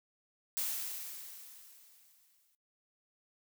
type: noise with exponential decay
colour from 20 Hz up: blue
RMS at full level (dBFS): -34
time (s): 0.57-2.55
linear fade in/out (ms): 0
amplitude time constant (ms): 430
effects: noise-tail reverb RT60 0.1 s tail -17 dB re dry